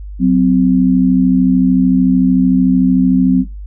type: tone pair together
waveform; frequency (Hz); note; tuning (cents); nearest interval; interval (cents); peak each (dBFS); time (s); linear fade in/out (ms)
sine; 185 / 258.4; F#3 / C4; 0 / -21; tritone; 579; -10; 0.19-3.45; 50
effects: noise-tail reverb RT60 0.2 s tail -17 dB re dry + added 50 Hz sine -25 dBFS peak until 3.66 s